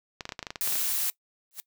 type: clicks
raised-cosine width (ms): 0.2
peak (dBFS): -17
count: 12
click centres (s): 0.208 / 0.254 / 0.292 / 0.322 / 0.392 / 0.428 / 0.468 / 0.505 / 0.558 / 0.675 / 0.724 / 0.756
type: noise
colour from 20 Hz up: blue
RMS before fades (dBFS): -28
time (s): 0.61-1.1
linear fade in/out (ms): 0
type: noise with exponential growth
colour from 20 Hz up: blue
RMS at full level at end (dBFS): -33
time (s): 1.51-1.6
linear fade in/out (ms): 0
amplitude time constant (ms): 19
effects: noise-tail reverb RT60 0.1 s tail -21 dB re dry